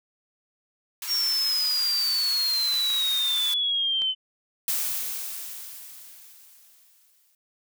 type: high-pass noise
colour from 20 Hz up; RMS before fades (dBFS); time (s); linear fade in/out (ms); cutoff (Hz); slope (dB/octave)
white; -34; 1.02-3.54; 2; 890; 96
type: exponential sweep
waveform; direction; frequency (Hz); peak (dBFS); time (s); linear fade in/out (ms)
sine; down; 5588 to 3035; -22; 1.07-4.15; 50
type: clicks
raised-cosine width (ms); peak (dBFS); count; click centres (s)
0.2; -22; 3; 2.741 / 2.903 / 4.019
type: noise with exponential decay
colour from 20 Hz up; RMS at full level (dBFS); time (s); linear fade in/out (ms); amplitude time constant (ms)
blue; -25; 4.68-7.35; 2; 580
effects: none